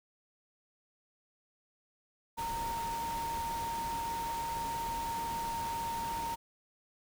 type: tone in noise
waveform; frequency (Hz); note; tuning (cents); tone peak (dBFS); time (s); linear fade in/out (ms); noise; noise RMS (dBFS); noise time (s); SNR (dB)
sine; 923; A#5; -17; -34; 2.37-6.36; 20; pink; -43; 2.37-6.36; +6
effects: none